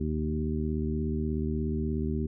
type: harmonic tone with a mistuned harmonic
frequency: 76.7 Hz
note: D#2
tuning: 24 cents flat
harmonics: 1 / 2 / 3 / 4 / 5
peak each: -31 / -34 / -32 / -38 / -36 dBFS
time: 0-2.27 s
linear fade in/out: 10 ms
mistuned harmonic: 1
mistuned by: -33 cents
effects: none